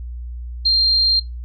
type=tone; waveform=sine; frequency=4186 Hz; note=C8; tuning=in tune; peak=-12 dBFS; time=0.65-1.2 s; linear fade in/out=10 ms; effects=noise-tail reverb RT60 0.2 s tail -19 dB re dry + added 60 Hz sine -27 dBFS peak until 1.44 s